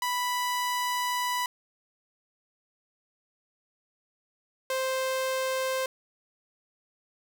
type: tone pair in turn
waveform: sawtooth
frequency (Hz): 987.8 / 523.3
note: B5 / C5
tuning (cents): 0 / 0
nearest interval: major seventh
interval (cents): 1100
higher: first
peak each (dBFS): -23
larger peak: neither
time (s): 0.02-1.46 / 4.7-5.86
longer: first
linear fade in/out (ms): 2
effects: none